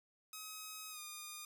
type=tone with pitch glide; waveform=5% pulse; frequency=1269 to 1218 Hz; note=D#6 to D#6; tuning=+34 to -37 cents; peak=-35 dBFS; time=0.33-1.45 s; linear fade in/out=2 ms; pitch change=-71 cents; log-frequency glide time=0.9-1 s; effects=none

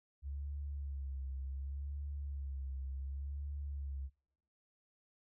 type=tone with vibrato; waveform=sine; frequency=69.1 Hz; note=C#2; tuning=5 cents flat; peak=-39 dBFS; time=0.22-4.1 s; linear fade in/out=50 ms; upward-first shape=sine; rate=0.68 Hz; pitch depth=61 cents each way; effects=noise-tail reverb RT60 0.8 s tail -23 dB re dry

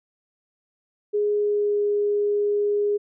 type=tone with pitch glide; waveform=sine; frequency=415.3 to 412 Hz; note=G#4 to G#4; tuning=0 to -14 cents; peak=-19 dBFS; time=1.13-2.98 s; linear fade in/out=20 ms; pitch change=-14 cents; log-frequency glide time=1.34-1.81 s; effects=none

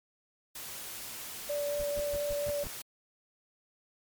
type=noise; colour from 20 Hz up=white; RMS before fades=-42 dBFS; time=0.55-2.82 s; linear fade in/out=5 ms
type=tone with vibrato; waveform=sine; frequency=580 Hz; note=D5; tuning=22 cents flat; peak=-30 dBFS; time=1.49-2.64 s; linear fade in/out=10 ms; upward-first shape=sine; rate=4.3 Hz; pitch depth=10 cents each way
type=noise bursts; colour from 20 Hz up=brown; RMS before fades=-40 dBFS; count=6; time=1.79-2.678 s; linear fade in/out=10 ms; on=48 ms; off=120 ms
effects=MP3 96 kbps

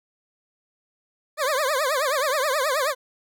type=tone with vibrato; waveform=20% pulse; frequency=565 Hz; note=C#5; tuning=33 cents sharp; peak=-16 dBFS; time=1.37-2.95 s; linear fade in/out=50 ms; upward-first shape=triangle; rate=9.4 Hz; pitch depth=230 cents each way; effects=none

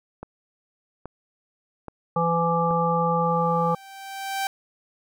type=click train; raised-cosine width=1 ms; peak=-21 dBFS; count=4; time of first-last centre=0.23-2.709 s; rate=1.21 Hz
type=harmonic tone; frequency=168.1 Hz; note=E3; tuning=34 cents sharp; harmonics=1 / 3 / 5 / 7; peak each=-25 / -25 / -25 / -25 dBFS; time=2.16-3.75 s; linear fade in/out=5 ms
type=tone with exponential growth; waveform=sawtooth; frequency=780 Hz; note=G5; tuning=9 cents flat; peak=-19 dBFS; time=3.22-4.47 s; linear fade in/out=1 ms; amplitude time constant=270 ms
effects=none

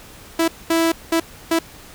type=tone bursts at uneven times; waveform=sawtooth; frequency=329.6 Hz; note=E4; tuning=in tune; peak=-11 dBFS; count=4; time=0.39-0.48 / 0.7-0.92 / 1.12-1.2 / 1.51-1.59 s; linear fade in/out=5 ms; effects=pink hiss -42 dBFS RMS until 1.94 s

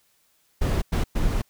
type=noise bursts at uneven times; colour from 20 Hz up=brown; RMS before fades=-22 dBFS; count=3; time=0.61-0.82 / 0.92-1.04 / 1.15-1.42 s; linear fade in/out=10 ms; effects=white hiss -65 dBFS RMS until 1.49 s

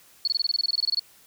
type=tone bursts; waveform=sine; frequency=4386 Hz; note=C#8; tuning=19 cents flat; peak=-20 dBFS; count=16; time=0.25-0.995 s; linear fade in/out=2 ms; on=25 ms; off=23 ms; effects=white hiss -55 dBFS RMS until 1.26 s

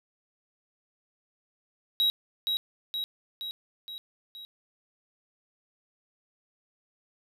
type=tone with echo; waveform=triangle; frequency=3845 Hz; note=B7; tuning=47 cents flat; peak=-20 dBFS; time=2-2.1 s; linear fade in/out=0 ms; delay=470 ms; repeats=5; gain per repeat=-4 dB; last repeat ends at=4.45 s; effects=none

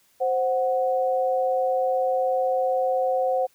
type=tone pair together; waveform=sine; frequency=523.1 / 739 Hz; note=C5 / F#5; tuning=-1 / -2 cents; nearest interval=tritone; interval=599 cents; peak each=-22 / -24 dBFS; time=0.2-3.47 s; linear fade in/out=20 ms; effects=white hiss -62 dBFS RMS until 3.54 s

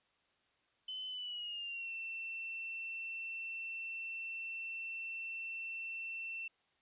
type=tone with pitch glide; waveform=sine; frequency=3037 to 2690 Hz; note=F#7 to E7; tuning=+44 to +34 cents; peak=-40 dBFS; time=0.88-6.48 s; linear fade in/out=5 ms; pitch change=-210 cents; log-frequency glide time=1.08-1.93 s; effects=white hiss -75 dBFS RMS until 6.81 s + resampled to 8000 Hz

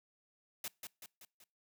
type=noise with echo; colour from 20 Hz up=white; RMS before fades=-41 dBFS; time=0.64-0.68 s; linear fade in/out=2 ms; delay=190 ms; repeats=4; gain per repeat=-5 dB; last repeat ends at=1.44 s; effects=noise-tail reverb RT60 0.3 s tail -25 dB re dry + high-pass 100 Hz 12 dB/octave

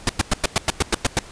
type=noise bursts; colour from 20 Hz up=pink; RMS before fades=-17 dBFS; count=10; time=0.07-1.19 s; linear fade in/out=2 ms; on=22 ms; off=100 ms; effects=pink hiss -42 dBFS RMS until 1.31 s + resampled to 22050 Hz

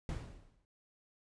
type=noise with exponential decay; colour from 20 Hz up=brown; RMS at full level=-36 dBFS; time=0.09-0.65 s; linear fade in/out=1 ms; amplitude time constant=120 ms; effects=noise-tail reverb RT60 0.1 s tail -20 dB re dry + resampled to 22050 Hz

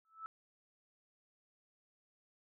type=tone with exponential growth; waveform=sine; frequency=1312 Hz; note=E6; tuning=9 cents flat; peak=-39 dBFS; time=0.05-0.26 s; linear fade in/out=0 ms; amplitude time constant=45 ms; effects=none

